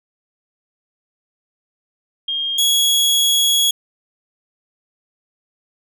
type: tone pair in turn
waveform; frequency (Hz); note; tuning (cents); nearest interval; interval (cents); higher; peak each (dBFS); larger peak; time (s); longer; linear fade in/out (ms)
sine / sawtooth; 3224 / 3338; G7 / G#7; +48 / +8; minor second; 60; second; -19 / -10; second; 2.28-2.58 / 2.58-3.71; second; 5
effects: none